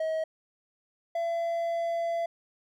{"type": "tone pair in turn", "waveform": "triangle", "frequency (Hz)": [637, 674.9], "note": ["D#5", "E5"], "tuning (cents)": [41, 41], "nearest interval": "minor second", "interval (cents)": 100, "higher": "second", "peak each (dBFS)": -25, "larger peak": "neither", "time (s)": [[0, 0.24], [1.15, 2.26]], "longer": "second", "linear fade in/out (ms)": 5, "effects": []}